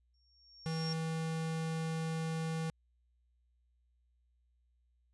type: tone with exponential growth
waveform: sine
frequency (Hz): 5520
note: F8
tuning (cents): -21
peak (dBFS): -37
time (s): 0.14-0.93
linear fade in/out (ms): 2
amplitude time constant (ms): 170
type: tone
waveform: square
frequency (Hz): 161.5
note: E3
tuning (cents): -35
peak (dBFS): -35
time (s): 0.66-2.7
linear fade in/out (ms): 0
effects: added 60 Hz sine -70 dBFS peak until 5.13 s + resampled to 24000 Hz